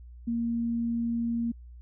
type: tone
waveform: sine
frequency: 233.1 Hz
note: A#3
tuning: in tune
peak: -26 dBFS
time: 0.27-1.52 s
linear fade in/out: 10 ms
effects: added 60 Hz sine -44 dBFS peak until 1.81 s